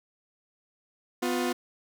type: tone pair together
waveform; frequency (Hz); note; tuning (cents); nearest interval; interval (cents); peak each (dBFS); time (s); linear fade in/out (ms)
sawtooth; 250 / 355.2; B3 / F4; +21 / +29; tritone; 608; -25; 1.22-1.53; 10
effects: none